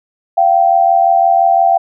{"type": "tone pair together", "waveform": "sine", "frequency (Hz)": [688, 773.8], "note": ["F5", "G5"], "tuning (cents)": [-26, -23], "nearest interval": "major second", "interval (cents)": 203, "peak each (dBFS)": -10, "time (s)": [0.37, 1.78], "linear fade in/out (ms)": 10, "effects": []}